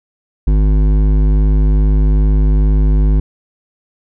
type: tone with hard clipping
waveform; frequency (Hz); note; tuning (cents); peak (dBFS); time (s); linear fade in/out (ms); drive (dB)
sine; 51.2; G#1; -24; -10; 0.47-3.2; 5; 12
effects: none